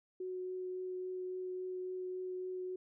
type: tone with vibrato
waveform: sine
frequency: 368.4 Hz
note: F#4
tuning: 7 cents flat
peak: -38 dBFS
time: 0.2-2.76 s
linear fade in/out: 5 ms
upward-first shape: triangle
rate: 3.6 Hz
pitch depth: 9 cents each way
effects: none